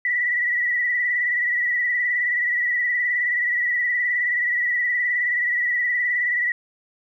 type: tone with vibrato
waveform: sine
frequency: 1947 Hz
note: B6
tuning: 25 cents flat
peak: -19 dBFS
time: 0.05-6.52 s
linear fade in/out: 2 ms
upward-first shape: sine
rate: 19 Hz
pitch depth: 47 cents each way
effects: 10-bit